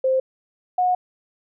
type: tone pair in turn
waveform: sine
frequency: 523.3 / 727.8 Hz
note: C5 / F#5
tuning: 0 / -29 cents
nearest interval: tritone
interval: 571 cents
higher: second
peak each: -16 dBFS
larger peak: neither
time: 0.04-0.2 / 0.78-0.95 s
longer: second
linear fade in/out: 5 ms
effects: none